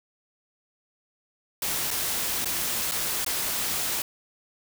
white noise with dropouts, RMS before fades -28 dBFS, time 1.62-4.02 s, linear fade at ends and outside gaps 2 ms, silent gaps 1.906-1.911 / 2.446-2.456 / 2.913-2.919 / 3.247-3.263 s, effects none

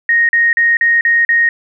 sine tone bursts, 1864.7 Hz, A#6, in tune, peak -8 dBFS, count 6, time 0.09-1.49 s, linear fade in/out 2 ms, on 200 ms, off 40 ms, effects none

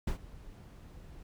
brown noise with ADSR envelope, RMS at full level -30 dBFS, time 0.07-1.23 s, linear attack 7 ms, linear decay 96 ms, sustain -20 dB, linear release 5 ms, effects none

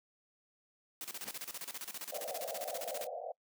white noise with tremolo, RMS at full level -42 dBFS, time 1.01-3.07 s, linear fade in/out 0 ms, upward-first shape square, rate 15 Hz, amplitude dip 80%
pink noise with exponential growth, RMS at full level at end -39 dBFS, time 1.18-1.29 s, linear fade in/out 2 ms, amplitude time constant 22 ms
white band-pass noise, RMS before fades -42 dBFS, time 2.12-3.32 s, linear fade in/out 5 ms, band 490 to 740 Hz, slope 96 dB/octave
effects noise-tail reverb RT60 0.1 s tail -26 dB re dry + high-pass 200 Hz 12 dB/octave

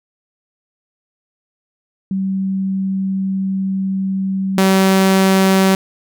sine / sawtooth tone pair in turn, 192 / 191.24 Hz, G3 / G3, -36 / -43 cents, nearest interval unison, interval 7 cents, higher first, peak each -16 / -6 dBFS, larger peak second, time 2.11-4.58 / 4.58-5.75 s, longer first, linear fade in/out 2 ms, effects none

